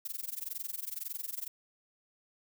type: noise with amplitude modulation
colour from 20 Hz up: violet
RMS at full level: -36 dBFS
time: 0.05-1.48 s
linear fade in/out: 5 ms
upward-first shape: sine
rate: 21.9 Hz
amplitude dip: 95%
effects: none